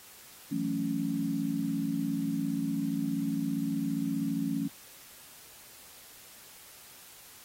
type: chord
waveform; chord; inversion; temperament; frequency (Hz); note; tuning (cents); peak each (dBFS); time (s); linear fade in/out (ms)
sine; F# minor seventh; third; equal; 164.81 / 185 / 220 / 277.2; E3 / F#3 / A3 / C#4; 0 / 0 / 0 / 0; -36 / -37 / -34 / -31; 0.51-4.68; 10
effects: white hiss -52 dBFS RMS until 7.44 s + AAC 48 kbps